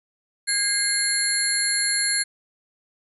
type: tone cluster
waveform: sine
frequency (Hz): 1627 / 2100 / 4259 / 7270 / 10850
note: G#6 / C7 / C8 / A#8 / E9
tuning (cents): -36 / +6 / +30 / -44 / +49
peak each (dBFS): -27 / -29 / -25 / -31 / -24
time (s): 0.47-2.24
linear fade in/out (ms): 20
effects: none